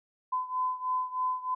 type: beating tone pair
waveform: sine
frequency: 1014 / 1017.2 Hz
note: B5 / C6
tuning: +45 / -49 cents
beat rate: 3.2 Hz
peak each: -30 / -33 dBFS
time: 0.32-1.55 s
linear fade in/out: 10 ms
effects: none